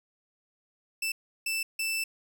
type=tone bursts at uneven times; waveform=sawtooth; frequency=2652 Hz; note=E7; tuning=10 cents sharp; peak=-25 dBFS; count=3; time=1.02-1.12 / 1.46-1.63 / 1.79-2.04 s; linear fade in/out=5 ms; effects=none

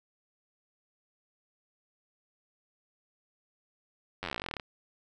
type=slowing click train; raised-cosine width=0.3 ms; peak=-19 dBFS; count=21; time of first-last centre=4.23-4.598 s; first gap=10 ms; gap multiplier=1.06; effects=none

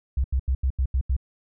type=tone bursts; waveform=sine; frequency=65.41 Hz; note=C2; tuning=in tune; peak=-19 dBFS; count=7; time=0.17-1.166 s; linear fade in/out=5 ms; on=72 ms; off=82 ms; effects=none

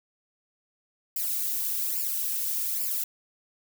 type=noise with flanger; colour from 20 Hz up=violet; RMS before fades=-29 dBFS; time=1.16-3.04 s; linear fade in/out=5 ms; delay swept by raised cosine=0.4 to 2.7 ms; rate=1.2 Hz; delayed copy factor=+0.9; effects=none

